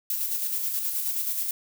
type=noise with tremolo; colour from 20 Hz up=violet; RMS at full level=-27 dBFS; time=0.1-1.51 s; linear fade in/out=2 ms; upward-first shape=square; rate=9.4 Hz; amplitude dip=35%; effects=none

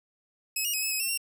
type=tone with pitch steps; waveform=10% pulse; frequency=2572 / 2862 / 2544 / 2591 / 2544 / 2702 / 2749 Hz; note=E7 / F7 / D#7 / E7 / D#7 / E7 / F7; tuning=-43 / +42 / +38 / -30 / +38 / +42 / -28 cents; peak=-19 dBFS; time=0.56-1.176 s; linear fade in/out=5 ms; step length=88 ms; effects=none

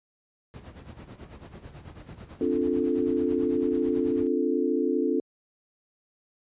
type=noise with tremolo; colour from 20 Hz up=brown; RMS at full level=-37 dBFS; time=0.54-4.27 s; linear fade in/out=0 ms; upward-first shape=sine; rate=9.1 Hz; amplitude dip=70%
type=chord; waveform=sine; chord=D minor seventh; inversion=third; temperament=equal; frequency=261.6 / 293.7 / 349.2 / 440 Hz; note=C4 / D4 / F4 / A4; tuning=0 / 0 / 0 / 0 cents; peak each=-28 dBFS; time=2.41-5.2 s; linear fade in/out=2 ms
effects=high-pass 80 Hz 12 dB/octave + resampled to 8000 Hz

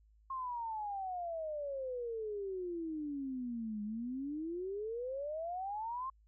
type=exponential two-way sweep; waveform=sine; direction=down then up; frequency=1077 to 205.8 to 1077 Hz; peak=-37 dBFS; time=0.3-6.1 s; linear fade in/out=5 ms; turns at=3.83 s; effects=added 53 Hz sine -63 dBFS peak until 6.27 s

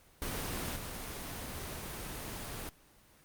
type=noise with level steps; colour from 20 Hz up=pink; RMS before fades=-37 / -41 dBFS; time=0.22-2.69 s; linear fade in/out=0 ms; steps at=0.76 s; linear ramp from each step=5 ms; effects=pink hiss -62 dBFS RMS until 3.24 s + Opus 24 kbps

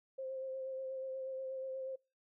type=tone with vibrato; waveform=sine; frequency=527 Hz; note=C5; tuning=12 cents sharp; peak=-39 dBFS; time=0.18-1.96 s; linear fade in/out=10 ms; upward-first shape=sine; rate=8.3 Hz; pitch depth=20 cents each way; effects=noise-tail reverb RT60 0.3 s tail -25 dB re dry

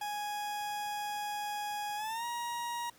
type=tone with pitch glide; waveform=40% pulse; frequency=830.6 to 948.6 Hz; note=G#5 to A#5; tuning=0 to +30 cents; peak=-34 dBFS; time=0.01-2.9 s; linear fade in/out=5 ms; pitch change=+230 cents; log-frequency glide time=1.96-2.25 s; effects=pink hiss -61 dBFS RMS until 2.98 s + high-pass 100 Hz 12 dB/octave

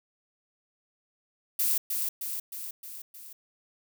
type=noise with echo; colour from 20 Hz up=violet; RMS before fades=-26 dBFS; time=1.59-1.78 s; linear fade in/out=5 ms; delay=310 ms; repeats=5; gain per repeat=-4 dB; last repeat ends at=3.33 s; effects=none

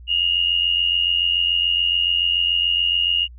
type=tone pair together; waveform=sine; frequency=2794 / 2881 Hz; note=F7 / F#7; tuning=0 / -47 cents; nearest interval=minor second; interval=53 cents; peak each=-21 / -18 dBFS; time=0.07-3.28 s; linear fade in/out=50 ms; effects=added 60 Hz sine -38 dBFS peak until 3.38 s

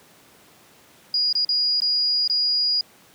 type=tone with dropouts; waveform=sine; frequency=4883 Hz; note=D#8; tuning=33 cents flat; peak=-18 dBFS; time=1.14-2.81 s; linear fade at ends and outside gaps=2 ms; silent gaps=1.328-1.352 / 1.449-1.49 / 1.803-1.819 / 2.277-2.298 s; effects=pink hiss -52 dBFS RMS until 3.14 s + high-pass 150 Hz 12 dB/octave

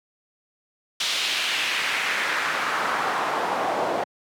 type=noise with band-pass filter sweep; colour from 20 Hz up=pink; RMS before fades=-25 dBFS; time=1-4.04 s; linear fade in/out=5 ms; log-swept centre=3700 to 630 Hz; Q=1.7; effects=high-pass 150 Hz 12 dB/octave

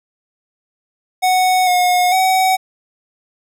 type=tone with pitch steps; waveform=square; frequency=740 / 722 / 753 Hz; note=F#5 / F#5 / F#5; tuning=0 / -43 / +30 cents; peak=-12 dBFS; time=1.22-2.57 s; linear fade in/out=20 ms; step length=450 ms; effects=none

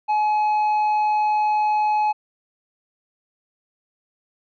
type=tone with tanh clipping; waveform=sine; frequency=848 Hz; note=G#5; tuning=36 cents sharp; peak=-18 dBFS; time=0.08-2.13 s; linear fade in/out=20 ms; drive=5 dB; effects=none

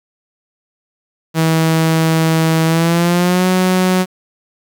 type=tone with pitch glide; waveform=sawtooth; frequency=161.5 to 184.45 Hz; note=E3 to F#3; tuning=-35 to -5 cents; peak=-7 dBFS; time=1.34-4.06 s; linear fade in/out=50 ms; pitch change=+230 cents; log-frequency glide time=2.65-3.47 s; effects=7-bit

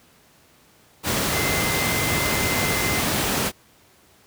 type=tone in noise; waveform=sine; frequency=2069 Hz; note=C7; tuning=20 cents flat; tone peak=-27 dBFS; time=1.31-3.03 s; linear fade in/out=50 ms; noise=pink; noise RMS=-22 dBFS; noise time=1.03-3.52 s; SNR=-8 dB; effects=pink hiss -55 dBFS RMS until 4.26 s + high-pass 80 Hz 12 dB/octave

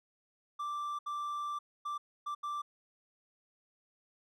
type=tone bursts at uneven times; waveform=triangle; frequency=1174.7 Hz; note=D6; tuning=in tune; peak=-33 dBFS; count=5; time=0.59-0.99 / 1.06-1.59 / 1.85-1.98 / 2.26-2.35 / 2.43-2.62 s; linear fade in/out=10 ms; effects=none

